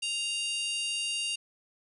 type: harmonic tone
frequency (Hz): 932.3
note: A#5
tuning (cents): 0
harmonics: 3 / 4 / 5 / 6 / 7 / 8 / 9 / 10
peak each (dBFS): -31 / -43 / -39 / -48 / -43 / -49 / -45 / -40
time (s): 0.02-1.36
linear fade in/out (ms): 10
effects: none